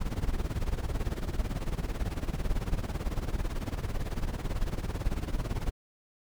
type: noise with tremolo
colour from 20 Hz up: brown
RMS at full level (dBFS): -28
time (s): 0-5.71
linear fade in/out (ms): 20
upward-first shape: sine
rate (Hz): 18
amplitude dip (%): 80
effects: none